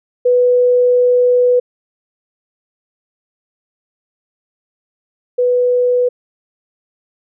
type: tone pair in turn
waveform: sine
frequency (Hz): 493.9 / 493.9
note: B4 / B4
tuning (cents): 0 / 0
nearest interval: unison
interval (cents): 0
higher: neither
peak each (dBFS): -8 / -10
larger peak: first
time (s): 0.25-1.6 / 5.38-6.09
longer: first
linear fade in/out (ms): 10
effects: none